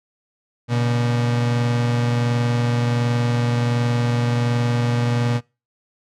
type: tone pair together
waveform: 35% pulse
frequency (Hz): 119.73 / 141.1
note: A#2 / C#3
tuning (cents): +47 / +31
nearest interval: minor third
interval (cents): 284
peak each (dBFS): -16 / -28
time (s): 0.68-5.41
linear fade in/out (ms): 50
effects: noise-tail reverb RT60 0.3 s tail -25 dB re dry + low-pass 6000 Hz 12 dB/octave